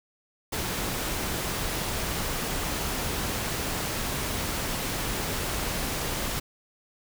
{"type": "noise", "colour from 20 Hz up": "pink", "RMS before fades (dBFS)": -30, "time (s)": [0.52, 6.4], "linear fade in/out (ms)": 10, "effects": []}